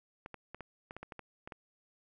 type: clicks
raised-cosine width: 0.5 ms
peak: -29 dBFS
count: 11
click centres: 0.261 / 0.343 / 0.546 / 0.607 / 0.909 / 0.966 / 1.03 / 1.122 / 1.193 / 1.475 / 1.522 s
effects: none